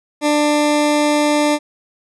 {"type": "tone", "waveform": "20% pulse", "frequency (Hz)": 296.7, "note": "D4", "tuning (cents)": 18, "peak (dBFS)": -8, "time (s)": [0.21, 1.59], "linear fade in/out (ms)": 50, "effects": ["resampled to 24000 Hz"]}